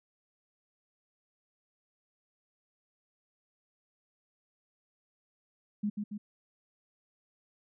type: tone with echo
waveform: sine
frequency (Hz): 207.7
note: G#3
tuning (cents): 0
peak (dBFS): -28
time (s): 5.83-5.9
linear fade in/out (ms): 10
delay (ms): 140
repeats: 2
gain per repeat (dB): -4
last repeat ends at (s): 6.18
effects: none